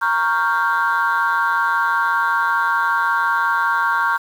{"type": "chord", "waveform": "sine", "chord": "G half-diminished seventh", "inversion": "first", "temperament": "equal", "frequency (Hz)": [932.3, 1108.7, 1396.9, 1568], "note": ["Bb5", "Db6", "F6", "G6"], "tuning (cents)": [0, 0, 0, 0], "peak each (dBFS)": -20, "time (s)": [0.01, 4.18], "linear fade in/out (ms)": 20, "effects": ["tanh soft clip ceiling -9 dBFS", "7-bit"]}